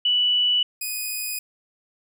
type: tone pair in turn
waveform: sine / 5% pulse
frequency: 2960 / 2489 Hz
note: F#7 / D#7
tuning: 0 / 0 cents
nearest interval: minor third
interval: 300 cents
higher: first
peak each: -17 dBFS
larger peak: neither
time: 0.05-0.63 / 0.81-1.39 s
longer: neither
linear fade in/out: 5 ms
effects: none